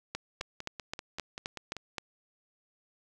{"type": "two click trains", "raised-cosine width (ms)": 0.2, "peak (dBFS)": [-22, -17], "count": [8, 8], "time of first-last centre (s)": [[0.41, 1.767], [0.15, 1.982]], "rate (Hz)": [5.16, 3.82], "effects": []}